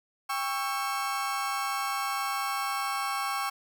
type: chord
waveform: 35% pulse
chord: C# diminished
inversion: second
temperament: just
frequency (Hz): 798.3 / 1108.7 / 1330.5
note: G5 / C#6 / E6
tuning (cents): +31 / 0 / +16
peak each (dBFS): -32 / -30 / -34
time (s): 0.29-3.5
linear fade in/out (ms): 10
effects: none